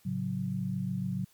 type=chord; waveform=sine; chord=F# minor; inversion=first; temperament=just; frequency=111 / 138.75 / 185 Hz; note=A2 / C#3 / F#3; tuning=+16 / +2 / 0 cents; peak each=-37 / -35 / -32 dBFS; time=0.05-1.25 s; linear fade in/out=10 ms; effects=white hiss -64 dBFS RMS until 1.33 s + MP3 96 kbps